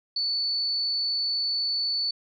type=tone; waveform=sine; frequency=4472 Hz; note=C#8; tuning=14 cents sharp; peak=-24 dBFS; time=0.16-2.11 s; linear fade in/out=5 ms; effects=none